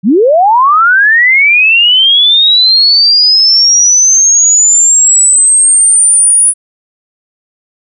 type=linear sweep; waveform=sine; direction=up; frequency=164.81 to 9840 Hz; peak=-3 dBFS; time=0.03-6.54 s; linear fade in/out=50 ms; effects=none